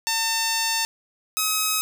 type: tone pair in turn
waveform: 5% pulse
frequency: 900 / 1272.8 Hz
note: A5 / D#6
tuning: +39 / +39 cents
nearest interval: tritone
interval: 600 cents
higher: second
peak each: -9 dBFS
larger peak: neither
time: 0.07-0.85 / 1.37-1.81 s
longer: first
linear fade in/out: 0 ms
effects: none